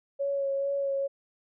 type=tone with vibrato; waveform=sine; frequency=554.4 Hz; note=C#5; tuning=in tune; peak=-26 dBFS; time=0.19-1.08 s; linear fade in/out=20 ms; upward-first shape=sine; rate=2.3 Hz; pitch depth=18 cents each way; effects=none